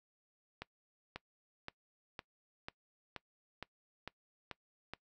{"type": "accelerating click train", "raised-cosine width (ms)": 0.3, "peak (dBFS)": -26, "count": 10, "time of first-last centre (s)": [0.62, 4.936], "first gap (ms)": 540, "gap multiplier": 0.97, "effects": ["noise-tail reverb RT60 0.1 s tail -22 dB re dry"]}